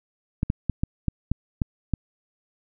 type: clicks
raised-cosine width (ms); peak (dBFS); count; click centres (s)
5; -10; 8; 0.431 / 0.501 / 0.697 / 0.835 / 1.083 / 1.316 / 1.618 / 1.937
effects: none